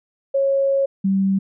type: tone pair in turn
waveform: sine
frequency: 548 / 193.75 Hz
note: C#5 / G3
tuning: -20 / -20 cents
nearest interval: octave + tritone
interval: 1800 cents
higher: first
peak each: -15 dBFS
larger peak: neither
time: 0.34-0.86 / 1.04-1.39 s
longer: first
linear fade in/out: 10 ms
effects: none